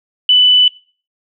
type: tone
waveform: sine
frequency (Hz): 2989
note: F#7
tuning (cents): +17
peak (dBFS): -6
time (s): 0.29-0.68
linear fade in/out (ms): 2
effects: noise-tail reverb RT60 0.4 s tail -21 dB re dry